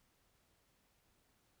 silence, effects pink hiss -75 dBFS RMS until 1.6 s

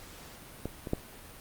clicks, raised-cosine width 2 ms, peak -20 / -23 / -14 dBFS, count 3, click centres 0.656 / 0.872 / 0.934 s, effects pink hiss -49 dBFS RMS until 1.4 s + Opus 48 kbps

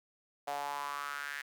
sawtooth tone with high-pass filter sweep, 143.1 Hz, D3, 45 cents flat, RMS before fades -39 dBFS, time 0.47-1.42 s, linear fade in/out 10 ms, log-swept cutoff 690 to 1800 Hz, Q 4.9, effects none

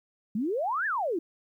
sine exponential two-way sweep, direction up then down, 196 to 1809 to 307.3 Hz, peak -26 dBFS, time 0.35-1.19 s, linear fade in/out 5 ms, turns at 0.86 s, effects 11-bit

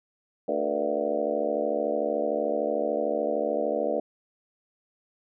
harmonic tone with a mistuned harmonic, 73.42 Hz, D2, in tune, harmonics 3 / 4 / 5 / 6 / 7 / 8 / 9 / 10, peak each -37 / -34 / -37 / -33 / -30 / -29 / -32 / -38 dBFS, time 0.48-4 s, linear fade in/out 5 ms, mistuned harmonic 7, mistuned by -79 cents, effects none

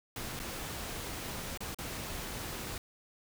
pink noise with dropouts, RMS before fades -40 dBFS, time 0.16-2.78 s, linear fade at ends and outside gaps 2 ms, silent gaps 0.393-0.399 / 1.575-1.605 / 1.746-1.786 s, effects none

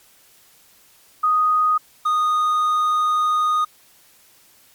sine / triangle tone pair in turn, 1244.5 / 1235.9 Hz, D#6 / D#6, 0 / -12 cents, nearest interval unison, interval 12 cents, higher first, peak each -14 dBFS, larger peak neither, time 1.23-1.78 / 2.05-3.65 s, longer second, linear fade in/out 10 ms, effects white hiss -53 dBFS RMS until 4.74 s + MP3 96 kbps

